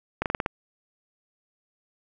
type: slowing click train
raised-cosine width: 0.5 ms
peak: -10 dBFS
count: 6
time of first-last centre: 0.22-0.461 s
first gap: 38 ms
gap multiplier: 1.12
effects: none